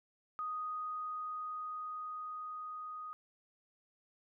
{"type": "tone with level ramp", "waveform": "sine", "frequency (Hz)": 1244.5, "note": "D#6", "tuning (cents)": 0, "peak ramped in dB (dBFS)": [-36, -42], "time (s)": [0.39, 3.13], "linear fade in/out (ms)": 0, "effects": []}